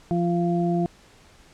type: harmonic tone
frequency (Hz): 172.8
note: F3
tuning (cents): -18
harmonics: 1 / 2 / 4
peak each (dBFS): -22 / -25 / -28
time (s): 0.11-0.86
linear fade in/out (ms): 0
effects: pink hiss -53 dBFS RMS until 1.53 s + low-pass 8000 Hz 12 dB/octave